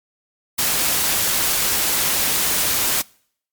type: noise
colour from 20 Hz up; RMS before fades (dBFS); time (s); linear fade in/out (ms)
white; -19; 0.58-3.02; 10
effects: noise-tail reverb RT60 0.6 s tail -25 dB re dry + MP3 96 kbps

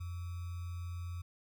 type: tone with sample-and-hold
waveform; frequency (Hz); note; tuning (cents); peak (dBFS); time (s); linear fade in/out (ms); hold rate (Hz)
sine; 87.31; F2; 0; -38; 0-1.22; 10; 1225
effects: none

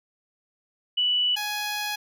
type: tone pair in turn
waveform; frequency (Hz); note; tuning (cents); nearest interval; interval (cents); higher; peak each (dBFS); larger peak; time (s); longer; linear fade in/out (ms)
sine / 10% pulse; 2960 / 835.2; F#7 / G#5; 0 / +10; octave + minor seventh; 2190; first; -20 / -19; second; 0.97-1.36 / 1.36-1.96; second; 10
effects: none

